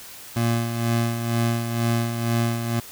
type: tone with tremolo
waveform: 25% pulse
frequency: 116.54 Hz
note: A#2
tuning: in tune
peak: -15 dBFS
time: 0.36-2.8 s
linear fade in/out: 5 ms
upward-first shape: sine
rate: 2.1 Hz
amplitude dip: 55%
effects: white hiss -41 dBFS RMS until 2.91 s